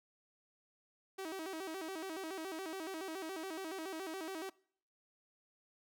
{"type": "tone with vibrato", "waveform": "sawtooth", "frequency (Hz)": 350, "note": "F4", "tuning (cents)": 4, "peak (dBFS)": -37, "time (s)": [1.18, 4.5], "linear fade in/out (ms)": 10, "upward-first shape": "square", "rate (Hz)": 7.1, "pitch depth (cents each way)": 160, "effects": ["noise-tail reverb RT60 0.6 s tail -24 dB re dry"]}